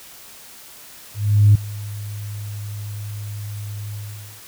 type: tone with ADSR envelope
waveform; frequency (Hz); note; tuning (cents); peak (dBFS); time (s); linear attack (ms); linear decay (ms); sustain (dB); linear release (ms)
sine; 103.83; G#2; 0; -6; 1.14-4.42; 410; 7; -21; 480
effects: tanh soft clip ceiling -3 dBFS + white hiss -42 dBFS RMS until 4.47 s